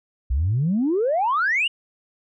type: exponential sweep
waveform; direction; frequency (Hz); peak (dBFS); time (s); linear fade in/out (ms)
sine; up; 58.3 to 2960; -17; 0.3-1.68; 10
effects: tanh soft clip ceiling -14 dBFS